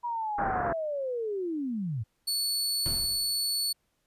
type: linear sweep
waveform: sine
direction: down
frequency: 970 to 98.8 Hz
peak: -29 dBFS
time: 0.03-2.04 s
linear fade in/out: 20 ms
type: low-pass noise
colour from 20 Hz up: white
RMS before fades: -32 dBFS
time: 0.38-0.73 s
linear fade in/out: 5 ms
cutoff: 1600 Hz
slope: 48 dB/octave
type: tone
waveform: sawtooth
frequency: 4435 Hz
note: C#8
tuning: in tune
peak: -24 dBFS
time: 2.27-3.73 s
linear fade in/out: 10 ms
type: noise with exponential decay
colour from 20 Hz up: brown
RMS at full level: -30 dBFS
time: 2.86-3.46 s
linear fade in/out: 0 ms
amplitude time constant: 130 ms
effects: pink hiss -75 dBFS RMS until 4.06 s + resampled to 32000 Hz